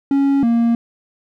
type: tone pair in turn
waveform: triangle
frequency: 277.2 / 233.1 Hz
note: C#4 / A#3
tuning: 0 / 0 cents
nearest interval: minor third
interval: 300 cents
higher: first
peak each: -10 dBFS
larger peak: neither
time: 0.11-0.43 / 0.43-0.75 s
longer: neither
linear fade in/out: 2 ms
effects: none